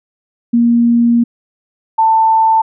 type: tone pair in turn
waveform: sine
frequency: 235.7 / 889.9 Hz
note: A#3 / A5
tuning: +19 / +19 cents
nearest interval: octave + major seventh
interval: 2300 cents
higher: second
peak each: -7 dBFS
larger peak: neither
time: 0.53-1.24 / 1.98-2.62 s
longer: first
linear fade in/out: 10 ms
effects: none